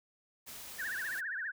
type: noise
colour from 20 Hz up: white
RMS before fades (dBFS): -47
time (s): 0.46-1.21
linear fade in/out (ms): 20
type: tone with vibrato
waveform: sine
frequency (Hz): 1661.2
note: G#6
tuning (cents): 0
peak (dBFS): -35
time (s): 0.78-1.52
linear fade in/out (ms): 20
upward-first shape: triangle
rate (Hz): 15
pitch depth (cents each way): 230
effects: none